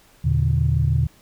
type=tone cluster; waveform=sine; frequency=80.5 / 118.1 / 144.6 Hz; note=E2 / A#2 / D3; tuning=-41 / +23 / -27 cents; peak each=-20 dBFS; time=0.24-1.07 s; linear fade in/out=10 ms; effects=tanh soft clip ceiling -7 dBFS + pink hiss -54 dBFS RMS until 1.21 s

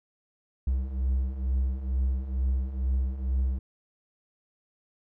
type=beating tone pair; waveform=triangle; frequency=63.5 / 65.7 Hz; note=B1 / C2; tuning=+49 / +8 cents; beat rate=2.2 Hz; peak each=-29 / -24 dBFS; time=0.67-3.59 s; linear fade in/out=5 ms; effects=none

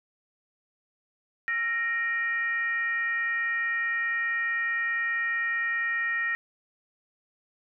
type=tone with frequency modulation; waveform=sine; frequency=1864.7 Hz; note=A#6; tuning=in tune; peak=-25 dBFS; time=1.48-6.35 s; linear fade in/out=0 ms; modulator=520 Hz; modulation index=0.51; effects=none

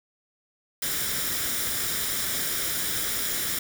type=noise with comb filter; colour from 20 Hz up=white; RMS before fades=-28 dBFS; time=0.82-3.59 s; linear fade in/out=5 ms; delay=0.56 ms; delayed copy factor=+0.55; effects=none

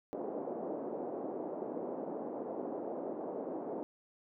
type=band-pass noise; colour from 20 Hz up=pink; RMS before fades=-40 dBFS; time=0.13-3.83 s; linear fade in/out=0 ms; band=270 to 710 Hz; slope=24 dB/octave; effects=none

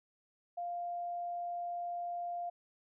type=tone; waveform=sine; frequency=698.5 Hz; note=F5; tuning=in tune; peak=-36 dBFS; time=0.57-2.5 s; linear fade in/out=10 ms; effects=none

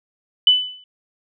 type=tone with exponential decay; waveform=sine; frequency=2998 Hz; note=F#7; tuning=22 cents sharp; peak=-6 dBFS; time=0.47-0.84 s; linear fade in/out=2 ms; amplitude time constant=79 ms; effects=none

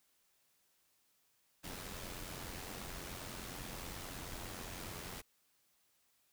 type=noise with amplitude modulation; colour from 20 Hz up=pink; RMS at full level=-44 dBFS; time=1.63-5.22 s; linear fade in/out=20 ms; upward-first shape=sine; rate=89.6 Hz; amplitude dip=50%; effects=white hiss -75 dBFS RMS until 6.32 s

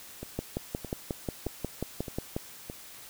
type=two click trains; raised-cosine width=2 ms; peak=-24 / -17 dBFS; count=5 / 12; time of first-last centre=0.23-2.699 / 0.39-2.365 s; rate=1.62 / 5.57 Hz; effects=white hiss -48 dBFS RMS until 3.09 s

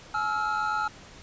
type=tone cluster; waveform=triangle; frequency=850 / 1310 / 1398 Hz; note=G#5 / E6 / F6; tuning=+40 / -11 / +1 cents; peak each=-28 dBFS; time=0.14-0.88 s; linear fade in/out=5 ms; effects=pink hiss -48 dBFS RMS until 1.22 s + resampled to 16000 Hz

